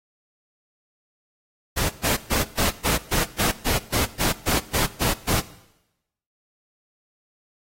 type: noise bursts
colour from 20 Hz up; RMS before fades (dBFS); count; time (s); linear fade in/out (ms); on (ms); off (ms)
pink; -22; 14; 1.76-5.41; 20; 140; 130
effects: noise-tail reverb RT60 0.9 s tail -17 dB re dry + AAC 48 kbps